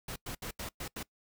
pink noise bursts at uneven times, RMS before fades -40 dBFS, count 6, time 0.08-0.16 / 0.26-0.35 / 0.42-0.51 / 0.59-0.69 / 0.8-0.88 / 0.96-1.03 s, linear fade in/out 5 ms, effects noise-tail reverb RT60 0.1 s tail -22 dB re dry

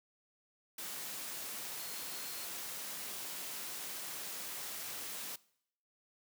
sine tone in noise, 4258 Hz, C8, 30 cents sharp, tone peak -52 dBFS, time 1.79-2.45 s, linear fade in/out 5 ms, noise white, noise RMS -43 dBFS, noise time 0.78-5.36 s, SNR -12 dB, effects noise-tail reverb RT60 0.7 s tail -22 dB re dry + high-pass 150 Hz 12 dB/octave

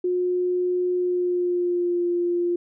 sine tone with pitch glide, 360 to 349.1 Hz, F#4 to F4, -47 to -1 cents, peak -20 dBFS, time 0.04-2.56 s, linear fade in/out 5 ms, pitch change -54 cents, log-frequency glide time 0.95-2.06 s, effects none

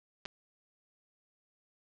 clicks, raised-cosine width 0.2 ms, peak -22 dBFS, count 2, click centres 0.254 / 0.259 s, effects low-pass 5000 Hz 12 dB/octave

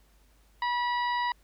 harmonic tone, 971 Hz, B5, 30 cents flat, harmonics 1 / 2 / 3 / 4 / 5, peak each -27 / -33 / -43 / -41 / -45 dBFS, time 0.62-1.32 s, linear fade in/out 2 ms, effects added 50 Hz sine -60 dBFS peak until 1.43 s + pink hiss -66 dBFS RMS until 1.43 s

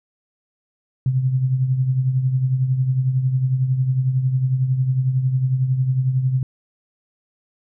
sine tone with tremolo, 130 Hz, C3, 11 cents flat, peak -13 dBFS, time 1.06-6.43 s, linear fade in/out 2 ms, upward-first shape triangle, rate 11 Hz, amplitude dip 65%, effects none

